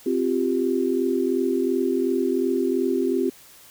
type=chord; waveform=sine; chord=C suspended fourth; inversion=none; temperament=equal; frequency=261.6 / 349.2 / 392 Hz; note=C4 / F4 / G4; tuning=0 / 0 / 0 cents; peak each=-24 dBFS; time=0.06-3.3 s; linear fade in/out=5 ms; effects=white hiss -49 dBFS RMS until 3.7 s